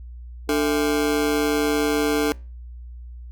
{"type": "ring-modulated tone", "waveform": "40% pulse", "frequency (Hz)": 370, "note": "F#4", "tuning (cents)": 0, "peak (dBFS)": -15, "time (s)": [0.49, 2.32], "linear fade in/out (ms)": 0, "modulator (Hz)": 75.6, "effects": ["added 60 Hz sine -35 dBFS peak until 3.31 s", "Opus 48 kbps"]}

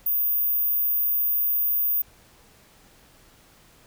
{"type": "tone", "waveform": "sine", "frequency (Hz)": 14917, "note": "A#9", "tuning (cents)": 0, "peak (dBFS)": -20, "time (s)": [0.06, 2.02], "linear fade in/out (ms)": 5, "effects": ["pink hiss -55 dBFS RMS until 3.86 s"]}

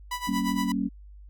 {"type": "tone with tremolo", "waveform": "sawtooth", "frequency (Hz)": 987.8, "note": "B5", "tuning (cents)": 0, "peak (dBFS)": -24, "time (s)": [0.11, 0.72], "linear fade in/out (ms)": 5, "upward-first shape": "sine", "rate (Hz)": 8.6, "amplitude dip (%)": 80}
{"type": "chord", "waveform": "sine", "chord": "G diminished", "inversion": "none", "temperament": "equal with one note detuned", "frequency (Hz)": [192.52, 233.1, 277.2], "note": ["G3", "Bb3", "Db4"], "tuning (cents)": [-31, 0, 0], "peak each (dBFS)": -29, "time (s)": [0.27, 0.89], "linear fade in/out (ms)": 20}
{"effects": ["added 50 Hz sine -44 dBFS peak until 1.29 s", "Opus 48 kbps"]}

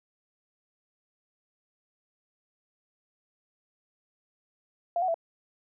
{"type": "tone with pitch steps", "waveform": "sine", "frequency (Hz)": [690, 743, 666], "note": ["F5", "F#5", "E5"], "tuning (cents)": [-21, 7, 18], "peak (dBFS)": -24, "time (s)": [4.96, 5.143], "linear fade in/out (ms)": 2, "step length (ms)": 61, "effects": []}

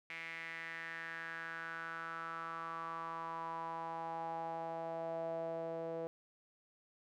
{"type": "tone with band-pass filter sweep", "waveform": "sawtooth", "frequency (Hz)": 164.81, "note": "E3", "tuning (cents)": 0, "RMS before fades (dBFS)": -43, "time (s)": [0.1, 6.07], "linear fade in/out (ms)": 0, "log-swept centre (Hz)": [2200, 550], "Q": 5.7, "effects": []}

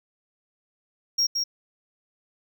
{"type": "tone with echo", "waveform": "triangle", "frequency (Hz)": 5588, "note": "F8", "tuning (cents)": 0, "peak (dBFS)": -18, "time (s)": [1.18, 1.27], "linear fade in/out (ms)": 10, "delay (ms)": 170, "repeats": 1, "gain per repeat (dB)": -4, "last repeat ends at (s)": 1.44, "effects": []}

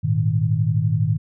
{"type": "chord", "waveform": "sine", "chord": "Ab suspended second", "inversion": "none", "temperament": "equal with one note detuned", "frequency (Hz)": [104.49, 116.54, 155.56], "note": ["Ab2", "Bb2", "Eb3"], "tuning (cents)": [11, 0, 0], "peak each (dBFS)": -21, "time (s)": [0.03, 1.18], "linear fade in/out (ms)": 20, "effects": []}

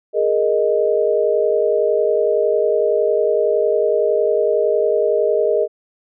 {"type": "chord", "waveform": "sine", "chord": "Ab suspended second", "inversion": "none", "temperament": "equal", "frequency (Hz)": [415.3, 466.2, 622.3], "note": ["Ab4", "Bb4", "Eb5"], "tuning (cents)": [0, 0, 0], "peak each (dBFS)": -18, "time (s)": [0.13, 5.68], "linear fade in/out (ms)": 50, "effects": []}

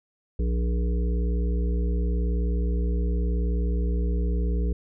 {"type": "harmonic tone", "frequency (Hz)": 59.1, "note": "A#1", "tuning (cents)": 24, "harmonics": [1, 3, 5, 7, 8], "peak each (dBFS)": [-22, -32, -38, -37, -40], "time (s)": [0.39, 4.73], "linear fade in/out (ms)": 5, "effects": []}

